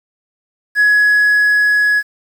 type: tone with level ramp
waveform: triangle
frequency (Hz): 1681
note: G#6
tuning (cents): +20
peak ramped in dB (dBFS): -5 to -8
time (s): 0.75-2.03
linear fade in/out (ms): 50
effects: tanh soft clip ceiling -3 dBFS + 7-bit